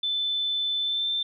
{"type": "tone with pitch glide", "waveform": "sine", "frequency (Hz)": [3520, 3561], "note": ["A7", "A7"], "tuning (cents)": [0, 20], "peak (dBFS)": -24, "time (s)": [0.03, 1.23], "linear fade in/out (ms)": 5, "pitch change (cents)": 20, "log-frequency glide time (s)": [0.8, 1.09], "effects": []}